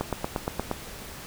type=click train; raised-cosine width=1 ms; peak=-12 dBFS; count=7; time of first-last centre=0.01-0.713 s; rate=8.53 Hz; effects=pink hiss -41 dBFS RMS until 1.26 s